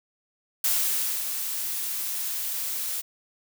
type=noise with ADSR envelope; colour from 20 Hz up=blue; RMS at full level=-23 dBFS; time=0.64-3.02 s; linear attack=4 ms; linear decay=590 ms; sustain=-7 dB; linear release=24 ms; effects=none